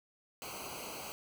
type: noise with comb filter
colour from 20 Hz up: pink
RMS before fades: -44 dBFS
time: 0.42-1.12 s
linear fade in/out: 0 ms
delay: 0.56 ms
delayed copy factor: -0.9
effects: none